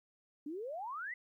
sine exponential sweep, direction up, 278.5 to 2052 Hz, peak -39 dBFS, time 0.46-1.14 s, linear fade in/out 5 ms, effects 13-bit

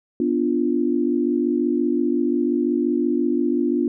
sine tone cluster, 246.7 / 292.4 / 347.5 Hz, B3 / D4 / F4, -2 / -7 / -9 cents, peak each -22 dBFS, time 0.2-3.88 s, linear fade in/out 2 ms, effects none

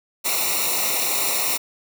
white noise with comb filter, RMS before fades -22 dBFS, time 0.24-1.58 s, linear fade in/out 20 ms, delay 0.62 ms, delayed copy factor -0.9, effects none

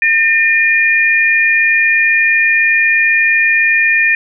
sine tone pair together, 1814 / 2421 Hz, A#6 / D#7, -48 / -48 cents, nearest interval perfect fourth, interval 500 cents, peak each -11 dBFS, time 0.02-4.15 s, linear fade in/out 2 ms, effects none

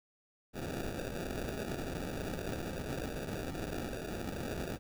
white noise with sample-and-hold, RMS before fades -39 dBFS, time 0.53-4.79 s, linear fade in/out 50 ms, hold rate 1050 Hz, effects none

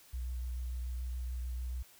sine tone with vibrato, 61.74 Hz, B1, in tune, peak -35 dBFS, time 0.13-1.83 s, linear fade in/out 10 ms, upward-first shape sine, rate 6.9 Hz, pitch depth 24 cents each way, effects white hiss -60 dBFS RMS until 1.99 s

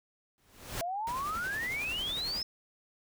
pink noise with exponential growth, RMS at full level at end -33 dBFS, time 0.38-0.81 s, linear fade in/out 0 ms, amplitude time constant 92 ms
sine exponential sweep, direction up, 659.3 to 5274 Hz, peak -32 dBFS, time 0.81-2.43 s, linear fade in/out 2 ms
pink noise with tremolo, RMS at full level -42 dBFS, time 1.07-2.42 s, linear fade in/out 0 ms, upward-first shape sine, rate 11 Hz, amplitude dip 40%
effects none

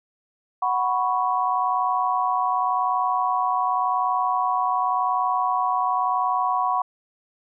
sine chord, F# suspended fourth, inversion none, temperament equal, 740 / 987.8 / 1108.7 Hz, F#5 / B5 / C#6, 0 / 0 / 0 cents, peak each -24 dBFS, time 0.62-6.82 s, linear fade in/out 5 ms, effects none

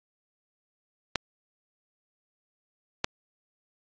clicks, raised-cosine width 0.2 ms, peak -7 dBFS, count 2, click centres 1.157 / 3.044 s, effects low-pass 7000 Hz 12 dB/octave + AAC 48 kbps

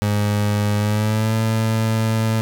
30% pulse tone with pitch glide, 103.83 to 111.28 Hz, G#2 to A2, 0 to +20 cents, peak -14 dBFS, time 0.02-2.41 s, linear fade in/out 0 ms, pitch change +120 cents, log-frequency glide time 0.77-1.36 s, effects none

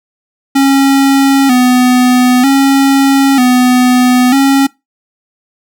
square tone with vibrato, 261.6 Hz, C4, in tune, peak -6 dBFS, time 0.55-4.67 s, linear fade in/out 10 ms, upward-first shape square, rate 0.53 Hz, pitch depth 78 cents each way, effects noise-tail reverb RT60 0.2 s tail -22 dB re dry

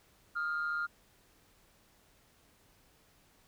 sine tone pair together, 1249.1 / 1403 Hz, D#6 / F6, +6 / +8 cents, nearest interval major second, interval 202 cents, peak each -38 / -31 dBFS, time 0.35-0.87 s, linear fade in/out 20 ms, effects tanh soft clip ceiling -28 dBFS + pink hiss -66 dBFS RMS until 3.47 s

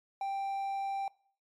triangle tone, 786 Hz, G5, 4 cents sharp, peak -30 dBFS, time 0.21-1.08 s, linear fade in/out 2 ms, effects noise-tail reverb RT60 0.5 s tail -22 dB re dry + MP3 64 kbps

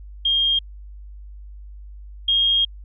sine tone pair in turn, 3222 / 3244 Hz, G7 / G#7, +47 / -41 cents, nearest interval unison, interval 12 cents, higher second, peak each -16 / -15 dBFS, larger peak second, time 0.25-0.59 / 2.28-2.65 s, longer second, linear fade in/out 5 ms, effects added 50 Hz sine -36 dBFS peak until 2.84 s

